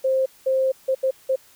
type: tone bursts at uneven times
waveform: sine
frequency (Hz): 527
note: C5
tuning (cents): +12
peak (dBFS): -17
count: 5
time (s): 0.04-0.26 / 0.46-0.72 / 0.88-0.95 / 1.03-1.11 / 1.29-1.36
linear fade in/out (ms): 10
effects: white hiss -53 dBFS RMS until 1.55 s